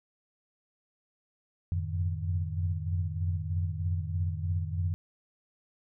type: tone cluster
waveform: sine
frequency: 88.6 / 91.8 / 105.8 / 152.9 Hz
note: F2 / F#2 / G#2 / D#3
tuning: +25 / -13 / +33 / -30 cents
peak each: -30 / -35 / -39 / -37 dBFS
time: 1.72-4.94 s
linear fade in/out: 0 ms
effects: none